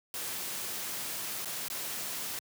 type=noise with dropouts; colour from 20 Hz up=white; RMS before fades=-37 dBFS; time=0.14-2.39 s; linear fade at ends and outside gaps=1 ms; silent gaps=1.448-1.456 / 1.683-1.7 s; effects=high-pass 100 Hz 12 dB/octave